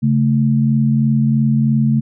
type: tone pair together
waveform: sine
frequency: 137.78 / 220.8 Hz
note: C#3 / A3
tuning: -10 / +6 cents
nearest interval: minor sixth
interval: 816 cents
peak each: -14 dBFS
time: 0.02-2.01 s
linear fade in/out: 20 ms
effects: none